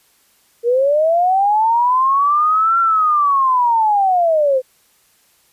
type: linear two-way sweep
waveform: sine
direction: up then down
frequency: 460 to 1372 to 502 Hz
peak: -11 dBFS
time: 0.63-4.62 s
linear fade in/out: 50 ms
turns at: 2.79 s
effects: white hiss -56 dBFS RMS until 5.52 s + resampled to 32000 Hz